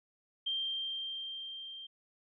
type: tone with level ramp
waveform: sine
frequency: 3168 Hz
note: G7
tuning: 18 cents sharp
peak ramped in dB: -31 to -44 dBFS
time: 0.46-1.87 s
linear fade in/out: 10 ms
effects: none